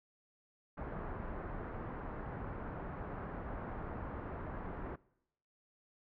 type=low-pass noise; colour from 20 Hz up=pink; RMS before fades=-43 dBFS; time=0.77-4.96 s; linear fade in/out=10 ms; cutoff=1500 Hz; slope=24 dB/octave; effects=noise-tail reverb RT60 0.8 s tail -22 dB re dry